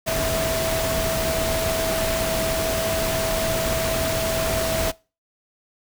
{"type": "tone in noise", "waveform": "sine", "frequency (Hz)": 652, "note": "E5", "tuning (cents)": -19, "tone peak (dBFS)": -24, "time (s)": [0.06, 4.92], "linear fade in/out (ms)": 20, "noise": "pink", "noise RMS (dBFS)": -25, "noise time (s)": [0.06, 4.92], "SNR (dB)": -2, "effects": ["noise-tail reverb RT60 0.3 s tail -22 dB re dry"]}